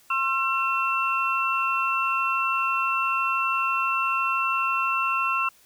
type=tone cluster; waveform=sine; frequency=1068 / 1347 / 2699 Hz; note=C6 / E6 / E7; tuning=+35 / +37 / +40 cents; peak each=-26 dBFS; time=0.1-5.49 s; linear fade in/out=5 ms; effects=white hiss -57 dBFS RMS until 5.65 s